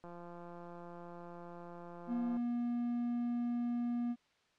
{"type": "click train", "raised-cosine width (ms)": 1, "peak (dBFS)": -37, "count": 404, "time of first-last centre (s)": [0.04, 2.369], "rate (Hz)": 173}
{"type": "tone", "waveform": "triangle", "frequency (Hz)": 239.6, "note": "A#3", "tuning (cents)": 48, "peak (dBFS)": -31, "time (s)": [2.07, 4.16], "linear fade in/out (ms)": 50}
{"effects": ["white hiss -72 dBFS RMS until 4.58 s", "low-pass 4000 Hz 12 dB/octave"]}